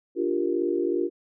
sine chord, G minor seventh, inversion second, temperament equal, 293.7 / 349.2 / 392 / 466.2 Hz, D4 / F4 / G4 / Bb4, 0 / 0 / 0 / 0 cents, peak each -30 / -25 / -29 / -31 dBFS, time 0.15-1.1 s, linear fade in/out 50 ms, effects none

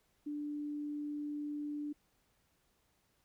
sine tone, 294.5 Hz, D4, 5 cents sharp, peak -37 dBFS, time 0.26-1.93 s, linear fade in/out 10 ms, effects pink hiss -75 dBFS RMS until 3.24 s

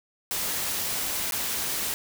white noise with dropouts, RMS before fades -29 dBFS, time 0.31-1.94 s, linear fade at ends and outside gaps 0 ms, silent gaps 1.31-1.322 s, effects none

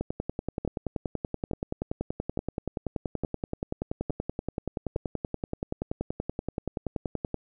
two click trains, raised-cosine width 2 ms, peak -16 / -17 dBFS, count 78 / 6, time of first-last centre 0.01-7.343 / 0.65-4.96 s, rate 10.5 / 1.16 Hz, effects none

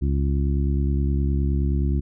harmonic tone, 69.6 Hz, C#2, 8 cents sharp, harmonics 1 / 2 / 3 / 4 / 5, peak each -20 / -26 / -30 / -32 / -34 dBFS, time 0.01-2.01 s, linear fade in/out 20 ms, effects none

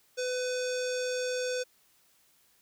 square tone with low-pass filter, 502 Hz, B4, 28 cents sharp, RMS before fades -32 dBFS, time 0.17-1.64 s, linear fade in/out 20 ms, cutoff 6400 Hz, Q 3.1, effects white hiss -66 dBFS RMS until 2.61 s

